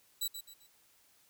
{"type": "tone with echo", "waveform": "15% pulse", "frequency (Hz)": 3942, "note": "B7", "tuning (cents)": -4, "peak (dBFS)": -25, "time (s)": [0.21, 0.28], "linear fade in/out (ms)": 10, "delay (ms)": 130, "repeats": 3, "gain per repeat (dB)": -9, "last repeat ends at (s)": 0.67, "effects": ["white hiss -67 dBFS RMS until 1.29 s"]}